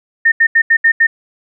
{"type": "tone bursts at uneven times", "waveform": "sine", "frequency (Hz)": 1824, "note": "A#6", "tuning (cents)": -38, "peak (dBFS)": -6, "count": 6, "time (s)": [[0.25, 0.32], [0.4, 0.47], [0.55, 0.62], [0.7, 0.77], [0.84, 0.92], [1, 1.07]], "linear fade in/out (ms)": 10, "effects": []}